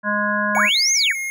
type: harmonic tone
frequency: 207.5 Hz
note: G#3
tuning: 1 cent flat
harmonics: 1 / 3 / 5 / 7 / 8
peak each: -25 / -26 / -24 / -25 / -22 dBFS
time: 0.03-0.7 s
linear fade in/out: 50 ms
type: linear two-way sweep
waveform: sine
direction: up then down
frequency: 466.2 to 6600 to 1342 Hz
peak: -15 dBFS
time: 0.55-1.13 s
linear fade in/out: 20 ms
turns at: 0.93 s
type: tone with vibrato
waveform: square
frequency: 2192 Hz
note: C#7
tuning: 20 cents flat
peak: -24 dBFS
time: 0.55-1.3 s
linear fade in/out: 0 ms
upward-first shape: square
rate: 2.5 Hz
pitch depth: 40 cents each way
effects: none